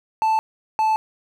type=tone pair in turn; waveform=triangle; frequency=880 / 873.9 Hz; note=A5 / A5; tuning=0 / -12 cents; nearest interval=unison; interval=12 cents; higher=first; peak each=-14 / -14 dBFS; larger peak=neither; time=0.22-0.39 / 0.79-0.96 s; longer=neither; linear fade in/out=0 ms; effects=none